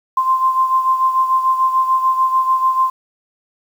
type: beating tone pair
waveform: sine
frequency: 1044 / 1050.8 Hz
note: C6 / C6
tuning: -4 / +7 cents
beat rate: 6.8 Hz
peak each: -13 / -20 dBFS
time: 0.17-2.9 s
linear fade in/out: 5 ms
effects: 7-bit